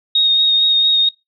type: tone with vibrato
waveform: sine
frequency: 3729 Hz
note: A#7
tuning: in tune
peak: -10 dBFS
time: 0.15-1.09 s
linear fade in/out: 5 ms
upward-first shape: triangle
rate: 4.4 Hz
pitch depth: 20 cents each way
effects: noise-tail reverb RT60 0.2 s tail -23 dB re dry